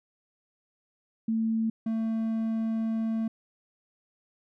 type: tone pair in turn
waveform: sine / triangle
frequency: 223.7 / 223.7 Hz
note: A3 / A3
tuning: +29 / +29 cents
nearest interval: unison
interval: 0 cents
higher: neither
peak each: -24 dBFS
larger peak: neither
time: 1.28-1.7 / 1.86-3.28 s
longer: second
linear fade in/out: 5 ms
effects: none

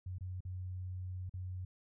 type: tone with dropouts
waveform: sine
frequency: 91.8 Hz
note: F#2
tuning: 13 cents flat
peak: -39 dBFS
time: 0.06-1.65 s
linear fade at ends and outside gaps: 5 ms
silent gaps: 0.184-0.208 / 0.406-0.45 / 1.295-1.338 s
effects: none

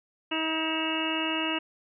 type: harmonic tone with a mistuned harmonic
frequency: 318.6 Hz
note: D#4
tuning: 41 cents sharp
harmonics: 1 / 2 / 3 / 4 / 5 / 6 / 7 / 8 / 9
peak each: -31 / -37 / -36 / -38 / -39 / -41 / -40 / -34 / -32 dBFS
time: 0.31-1.59 s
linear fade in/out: 10 ms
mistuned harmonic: 8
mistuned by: +65 cents
effects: none

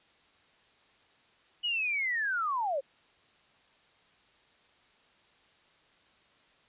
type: linear sweep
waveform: sine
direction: down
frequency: 2960 to 509 Hz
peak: -28 dBFS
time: 1.63-2.81 s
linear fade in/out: 20 ms
effects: white hiss -64 dBFS RMS until 6.68 s + resampled to 8000 Hz

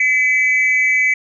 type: tone pair together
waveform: sine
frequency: 2026 / 2289 Hz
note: B6 / D7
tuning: +44 / -45 cents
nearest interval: major second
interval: 211 cents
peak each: -13 dBFS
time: 0-1.14 s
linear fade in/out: 5 ms
effects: tanh soft clip ceiling -8 dBFS

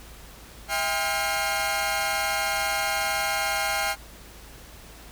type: tone cluster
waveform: sawtooth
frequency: 646 / 802 / 1035 / 1409 / 2149 Hz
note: E5 / G5 / C6 / F6 / C7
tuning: -35 / +39 / -19 / +15 / +46 cents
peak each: -29 / -24 / -32 / -27 / -27 dBFS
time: 0.68-3.96 s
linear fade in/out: 50 ms
effects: added 54 Hz sine -47 dBFS peak until 5.11 s + pink hiss -47 dBFS RMS until 5.11 s

